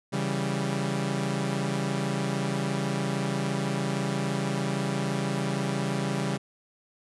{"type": "chord", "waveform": "sawtooth", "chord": "C# diminished", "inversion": "none", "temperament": "equal", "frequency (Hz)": [138.59, 164.81, 196], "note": ["C#3", "E3", "G3"], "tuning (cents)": [0, 0, 0], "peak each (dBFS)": [-26, -30, -26], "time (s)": [0.12, 6.38], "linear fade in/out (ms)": 20, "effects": ["resampled to 24000 Hz"]}